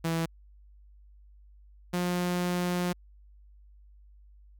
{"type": "tone pair in turn", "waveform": "sawtooth", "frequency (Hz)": [164.6, 177.79], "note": ["E3", "F3"], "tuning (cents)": [-2, 31], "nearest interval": "minor second", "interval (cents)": 133, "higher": "second", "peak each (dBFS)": -23, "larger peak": "neither", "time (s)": [[0.04, 0.26], [1.93, 2.93]], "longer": "second", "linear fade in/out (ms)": 10, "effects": ["added 50 Hz sine -52 dBFS peak until 4.59 s"]}